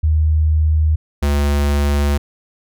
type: tone pair in turn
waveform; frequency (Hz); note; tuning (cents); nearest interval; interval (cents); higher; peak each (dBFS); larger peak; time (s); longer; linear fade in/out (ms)
sine / square; 77.8 / 71.84; D#2 / D2; 0 / -38; minor second; 138; first; -11 / -14; first; 0.03-0.96 / 1.22-2.18; second; 10
effects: none